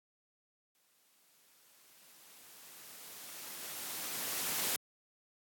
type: noise with exponential growth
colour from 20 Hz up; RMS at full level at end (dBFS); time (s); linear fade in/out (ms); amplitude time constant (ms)
white; -33; 0.75-4.76; 0; 870
effects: high-pass 150 Hz 12 dB/octave + AAC 64 kbps